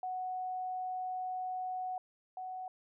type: tone pair in turn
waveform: sine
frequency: 740 / 743.5 Hz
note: F#5 / F#5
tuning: 0 / +8 cents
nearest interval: unison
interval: 8 cents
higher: second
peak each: -35 / -39 dBFS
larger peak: first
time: 0.03-1.98 / 2.37-2.68 s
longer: first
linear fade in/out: 2 ms
effects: none

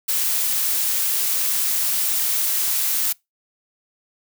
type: noise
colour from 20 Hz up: blue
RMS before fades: -21 dBFS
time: 0.08-3.13 s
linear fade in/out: 10 ms
effects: noise-tail reverb RT60 0.2 s tail -25 dB re dry

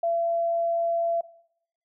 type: tone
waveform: sine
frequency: 676 Hz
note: E5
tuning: 43 cents sharp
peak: -22 dBFS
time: 0.03-1.21 s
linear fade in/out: 5 ms
effects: noise-tail reverb RT60 0.7 s tail -19 dB re dry

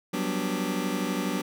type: chord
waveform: sawtooth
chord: G major seventh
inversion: third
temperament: just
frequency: 183.75 / 196 / 245 / 294 Hz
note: F#3 / G3 / B3 / D4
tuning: -12 / 0 / -14 / +2 cents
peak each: -28 dBFS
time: 0.13-1.42 s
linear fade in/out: 10 ms
effects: none

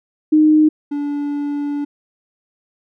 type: tone pair in turn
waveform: sine / triangle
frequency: 307.5 / 288.9 Hz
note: D#4 / D4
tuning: -20 / -28 cents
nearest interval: minor second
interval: 108 cents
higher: first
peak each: -8 / -17 dBFS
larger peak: first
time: 0.32-0.69 / 0.91-1.85 s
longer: second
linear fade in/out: 10 ms
effects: none

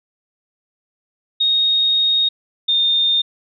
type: tone pair in turn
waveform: sine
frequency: 3729 / 3638 Hz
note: A#7 / A#7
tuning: 0 / -43 cents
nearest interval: unison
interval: 43 cents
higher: first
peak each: -13 dBFS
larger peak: neither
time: 1.4-2.29 / 2.68-3.22 s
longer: first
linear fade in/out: 10 ms
effects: none

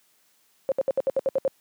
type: tone bursts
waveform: sine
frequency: 537 Hz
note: C5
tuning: 45 cents sharp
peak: -19 dBFS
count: 9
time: 0.69-1.478 s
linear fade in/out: 0 ms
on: 28 ms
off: 67 ms
effects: white hiss -64 dBFS RMS until 1.6 s + high-pass 150 Hz 12 dB/octave

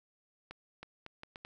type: accelerating click train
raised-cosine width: 0.3 ms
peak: -29 dBFS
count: 6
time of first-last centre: 0.51-1.449 s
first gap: 320 ms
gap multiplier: 0.73
effects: none

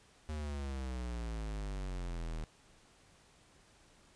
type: exponential sweep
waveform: square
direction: down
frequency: 77.78 to 38.89 Hz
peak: -38 dBFS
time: 0.29-2.44 s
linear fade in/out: 0 ms
effects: pink hiss -64 dBFS RMS until 4.15 s + resampled to 22050 Hz

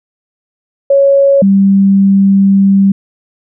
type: tone pair in turn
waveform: sine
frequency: 554.4 / 196.01 Hz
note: C#5 / G3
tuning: 0 / 0 cents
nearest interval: octave + tritone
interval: 1800 cents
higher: first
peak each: -4 dBFS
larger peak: neither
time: 0.9-1.42 / 1.42-2.92 s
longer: second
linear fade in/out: 5 ms
effects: none

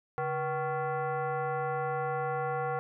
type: tone with frequency modulation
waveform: sine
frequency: 141.3 Hz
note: C#3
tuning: 34 cents sharp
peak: -29 dBFS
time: 0.18-2.79 s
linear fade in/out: 0 ms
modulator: 624 Hz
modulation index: 1.8
effects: none

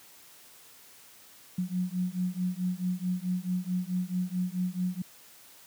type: beating tone pair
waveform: sine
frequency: 179.4 / 184 Hz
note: F3 / F#3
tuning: +47 / -9 cents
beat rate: 4.6 Hz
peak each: -31 / -31 dBFS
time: 1.58-5.02 s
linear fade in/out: 5 ms
effects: white hiss -54 dBFS RMS until 5.66 s + high-pass 80 Hz 12 dB/octave

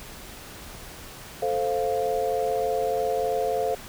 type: chord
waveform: sine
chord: F major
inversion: first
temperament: equal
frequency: 440 / 523.3 / 698.5 Hz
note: A4 / C5 / F5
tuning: 0 / 0 / 0 cents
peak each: -27 dBFS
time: 1.42-3.75 s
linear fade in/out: 5 ms
effects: pink hiss -42 dBFS RMS until 3.88 s

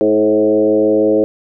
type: tone with frequency modulation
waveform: sine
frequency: 427.9 Hz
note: A4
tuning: 48 cents flat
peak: -9 dBFS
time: 0.01-1.24 s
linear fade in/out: 0 ms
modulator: 106 Hz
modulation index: 1.4
effects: none

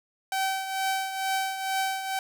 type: tone with tremolo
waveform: sawtooth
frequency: 769 Hz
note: G5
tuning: 33 cents flat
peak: -20 dBFS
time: 0.32-2.19 s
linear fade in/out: 2 ms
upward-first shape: triangle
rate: 2.2 Hz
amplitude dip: 65%
effects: none

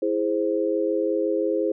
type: chord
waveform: sine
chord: E augmented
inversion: none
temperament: equal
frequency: 329.6 / 415.3 / 523.3 Hz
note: E4 / G#4 / B#4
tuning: 0 / 0 / 0 cents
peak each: -25 dBFS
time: 0.02-1.72 s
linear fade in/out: 5 ms
effects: none

